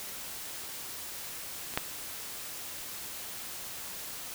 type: clicks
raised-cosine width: 0.3 ms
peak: -26 / -11 dBFS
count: 2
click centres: 1.738 / 1.775 s
effects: white hiss -41 dBFS RMS until 4.34 s